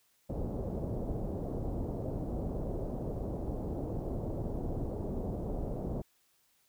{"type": "low-pass noise", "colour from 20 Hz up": "pink", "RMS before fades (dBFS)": -36, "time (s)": [0.29, 6.02], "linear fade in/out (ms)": 10, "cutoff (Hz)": 630, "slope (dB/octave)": 24, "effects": ["white hiss -71 dBFS RMS until 6.68 s"]}